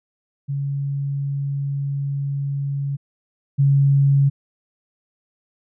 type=tone pair in turn; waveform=sine; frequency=140 / 139.28 Hz; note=C#3 / C#3; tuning=+18 / +9 cents; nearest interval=unison; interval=9 cents; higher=first; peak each=-21 / -12 dBFS; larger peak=second; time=0.48-2.97 / 3.58-4.3 s; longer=first; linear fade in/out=20 ms; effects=none